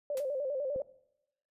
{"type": "tone with vibrato", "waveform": "sine", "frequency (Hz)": 552, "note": "C#5", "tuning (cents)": -7, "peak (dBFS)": -31, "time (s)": [0.1, 0.82], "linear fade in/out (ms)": 2, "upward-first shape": "square", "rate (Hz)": 10, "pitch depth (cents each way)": 95}
{"type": "noise with exponential decay", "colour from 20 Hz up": "white", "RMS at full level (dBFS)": -41, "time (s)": [0.17, 0.27], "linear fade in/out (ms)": 1, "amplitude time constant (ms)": 20}
{"type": "click", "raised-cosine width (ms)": 2, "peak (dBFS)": -31, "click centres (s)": 0.761}
{"effects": ["noise-tail reverb RT60 0.8 s tail -19 dB re dry", "resampled to 32000 Hz"]}